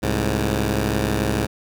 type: tone pair together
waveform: 10% pulse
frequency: 66.7 / 105.88 Hz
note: C2 / G#2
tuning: +34 / +34 cents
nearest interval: minor sixth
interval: 800 cents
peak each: -14 dBFS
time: 0.02-1.47 s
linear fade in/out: 20 ms
effects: none